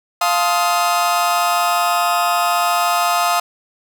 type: chord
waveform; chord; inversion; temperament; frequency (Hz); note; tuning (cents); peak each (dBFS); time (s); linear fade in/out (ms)
40% pulse; F dominant seventh; none; just; 698.5 / 873.1 / 1047.7 / 1257.2; F5 / A5 / C6 / Eb6; 0 / -14 / +2 / +18; -17 / -23 / -22 / -18; 0.21-3.4; 5
effects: none